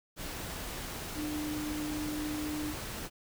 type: tone in noise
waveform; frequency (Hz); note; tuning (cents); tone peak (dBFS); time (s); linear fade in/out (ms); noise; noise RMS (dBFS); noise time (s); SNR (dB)
sine; 301.8; D4; +47; -34; 1.14-2.75; 50; pink; -40; 0.16-3.1; +3
effects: none